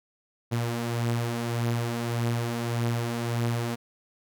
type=beating tone pair; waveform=sawtooth; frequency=116.54 / 118.24 Hz; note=A#2 / A#2; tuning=0 / +25 cents; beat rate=1.7 Hz; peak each=-29 / -23 dBFS; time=0.51-3.76 s; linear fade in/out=20 ms; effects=none